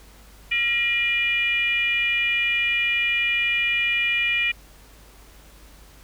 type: tone with frequency modulation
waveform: sine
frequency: 2408 Hz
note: D7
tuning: 43 cents sharp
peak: -19 dBFS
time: 0.51-4.52 s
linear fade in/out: 10 ms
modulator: 514 Hz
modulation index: 0.78
effects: added 50 Hz sine -48 dBFS peak until 6.03 s + pink hiss -51 dBFS RMS until 6.03 s